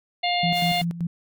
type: harmonic tone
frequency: 706 Hz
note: F5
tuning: 19 cents sharp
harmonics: 1 / 3 / 4 / 5 / 6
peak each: -23 / -28 / -29 / -30 / -31 dBFS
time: 0.23-0.82 s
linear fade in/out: 10 ms
type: tone with tremolo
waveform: sine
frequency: 170 Hz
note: F3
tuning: 46 cents flat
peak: -22 dBFS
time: 0.43-1.07 s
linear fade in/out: 5 ms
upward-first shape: square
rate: 5.2 Hz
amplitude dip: 70%
type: noise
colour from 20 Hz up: white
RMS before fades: -38 dBFS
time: 0.52-0.85 s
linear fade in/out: 50 ms
effects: none